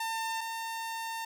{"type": "tone pair in turn", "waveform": "sawtooth", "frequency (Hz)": [901, 906.7], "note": ["A5", "A#5"], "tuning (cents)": [41, -48], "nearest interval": "unison", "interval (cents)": 11, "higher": "second", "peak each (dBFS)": [-28, -31], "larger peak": "first", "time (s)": [[0, 0.41], [0.41, 1.25]], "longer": "second", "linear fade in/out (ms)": 5, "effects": []}